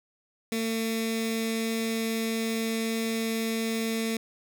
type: tone with notch filter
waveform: 15% pulse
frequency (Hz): 225.2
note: A3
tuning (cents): +40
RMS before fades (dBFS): -29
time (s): 0.52-4.17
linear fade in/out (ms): 2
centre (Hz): 840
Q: 0.59
effects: none